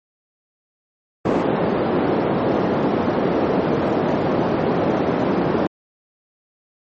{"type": "band-pass noise", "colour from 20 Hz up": "white", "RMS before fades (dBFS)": -19, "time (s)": [1.25, 5.67], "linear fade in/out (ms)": 5, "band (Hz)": [170, 480], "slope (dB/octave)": 12, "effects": ["MP3 32 kbps"]}